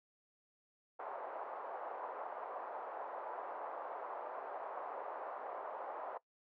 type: band-pass noise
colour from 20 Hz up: white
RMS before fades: -45 dBFS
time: 0.99-6.18 s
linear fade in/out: 10 ms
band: 520 to 1000 Hz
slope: 24 dB/octave
effects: noise-tail reverb RT60 0.1 s tail -20 dB re dry